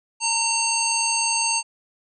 harmonic tone, 911 Hz, A#5, 40 cents flat, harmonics 1 / 3 / 5 / 7 / 9, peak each -26 / -26 / -26 / -26 / -26 dBFS, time 0.2-1.63 s, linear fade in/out 50 ms, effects none

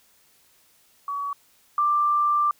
sine tone pair in turn, 1133 / 1181.5 Hz, C#6 / D6, +37 / +10 cents, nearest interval minor second, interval 73 cents, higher second, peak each -26 / -18 dBFS, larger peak second, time 1.08-1.33 / 1.78-2.51 s, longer second, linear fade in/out 2 ms, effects white hiss -60 dBFS RMS until 2.59 s

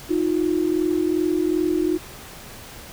sine tone pair together, 314 / 356.6 Hz, D#4 / F4, +16 / +36 cents, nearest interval major second, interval 220 cents, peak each -21 dBFS, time 0.09-1.98 s, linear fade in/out 20 ms, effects pink hiss -40 dBFS RMS until 2.92 s

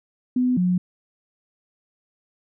sine tone pair in turn, 250.8 / 180.39 Hz, B3 / F#3, +27 / -44 cents, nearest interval tritone, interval 571 cents, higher first, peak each -17 dBFS, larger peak neither, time 0.36-0.57 / 0.57-0.78 s, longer neither, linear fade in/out 5 ms, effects none

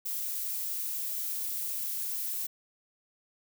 violet noise, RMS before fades -34 dBFS, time 0.05-2.47 s, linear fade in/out 10 ms, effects none

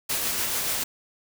white noise with tremolo, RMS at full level -26 dBFS, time 0.09-0.84 s, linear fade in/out 10 ms, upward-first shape sine, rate 6.9 Hz, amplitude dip 25%, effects none

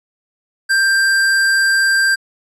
square tone, 1581 Hz, G6, 14 cents sharp, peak -12 dBFS, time 0.69-2.16 s, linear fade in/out 20 ms, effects resampled to 24000 Hz

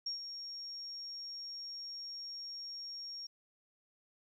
sine tone with ADSR envelope, 5560 Hz, F8, 9 cents flat, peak -34 dBFS, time 0.06-3.27 s, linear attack 7 ms, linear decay 120 ms, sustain -8 dB, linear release 7 ms, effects 12-bit

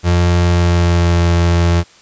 35% pulse tone with pitch glide, 87.31 to 85.66 Hz, F2 to F2, 0 to -33 cents, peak -8 dBFS, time 0.03-1.84 s, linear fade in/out 50 ms, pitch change -33 cents, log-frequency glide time 0.4-1.18 s, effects white hiss -45 dBFS RMS until 2.01 s + resampled to 16000 Hz

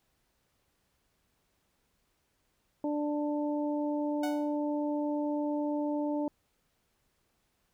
harmonic tone, 295.2 Hz, D4, 9 cents sharp, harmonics 1 / 2 / 3, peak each -30 / -35 / -40 dBFS, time 2.84-6.28 s, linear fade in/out 2 ms
sawtooth tone with exponential decay, 740 Hz, F#5, in tune, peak -30 dBFS, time 4.23-4.57 s, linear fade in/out 5 ms, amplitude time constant 73 ms
effects pink hiss -75 dBFS RMS until 7.73 s

